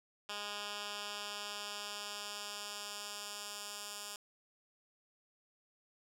10% pulse tone with band-pass filter sweep, 205.8 Hz, G#3, 16 cents flat, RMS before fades -44 dBFS, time 0.29-4.16 s, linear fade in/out 2 ms, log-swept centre 3500 to 7400 Hz, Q 0.85, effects none

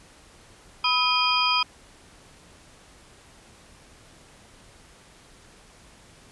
sine tone cluster, 989 / 1275 / 2465 / 3193 / 4930 Hz, B5 / D#6 / D#7 / G7 / D#8, +2 / +42 / -17 / +31 / -17 cents, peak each -26 dBFS, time 0.84-1.63 s, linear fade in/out 5 ms, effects pink hiss -52 dBFS RMS until 6.31 s + resampled to 24000 Hz

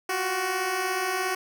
10% pulse beating tone pair, 357.6 / 374.6 Hz, F4 / F#4, +41 / +21 cents, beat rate 17 Hz, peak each -25 / -18 dBFS, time 0.09-1.35 s, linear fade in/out 5 ms, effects none

